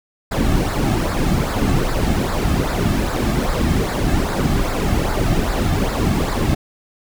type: noise with flanger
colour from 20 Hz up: brown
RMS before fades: -18 dBFS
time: 0.31-6.55 s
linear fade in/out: 10 ms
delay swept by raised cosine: 0.32 to 2.12 ms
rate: 2.5 Hz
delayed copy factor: -0.65
effects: none